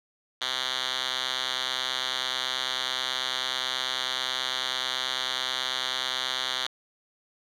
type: tone with band-pass filter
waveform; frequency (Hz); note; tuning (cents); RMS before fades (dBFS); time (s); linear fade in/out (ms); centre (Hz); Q
5% pulse; 129.2; C3; -21; -30; 0.41-6.67; 5; 3300; 2.5
effects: none